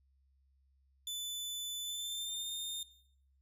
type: tone with pitch glide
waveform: sawtooth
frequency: 3500 to 3638 Hz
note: A7 to A#7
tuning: -10 to -43 cents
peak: -35 dBFS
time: 1.07-2.83 s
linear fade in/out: 2 ms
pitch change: +67 cents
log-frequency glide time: 1.83-2.5 s
effects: noise-tail reverb RT60 0.7 s tail -17 dB re dry + added 67 Hz sine -68 dBFS peak until 3.41 s